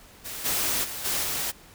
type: noise with level steps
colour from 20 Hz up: white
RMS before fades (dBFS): -36 / -26 / -35 / -27 / -29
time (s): 0.24-1.52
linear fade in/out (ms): 20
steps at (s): 0.44 / 0.83 / 1.04 / 1.22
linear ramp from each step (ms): 20
effects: pink hiss -51 dBFS RMS until 1.74 s